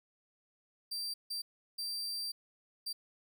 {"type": "tone bursts at uneven times", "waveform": "40% pulse", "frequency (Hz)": 4699, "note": "D8", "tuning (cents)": 0, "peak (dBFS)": -35, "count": 4, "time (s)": [[0.91, 1.14], [1.3, 1.42], [1.78, 2.32], [2.86, 2.93]], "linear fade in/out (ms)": 10, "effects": []}